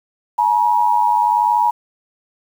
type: tone pair together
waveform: sine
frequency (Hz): 853 / 954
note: G#5 / A#5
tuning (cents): +46 / +40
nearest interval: major second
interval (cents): 194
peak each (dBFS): -16 / -14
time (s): 0.38-1.71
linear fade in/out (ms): 10
effects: 7-bit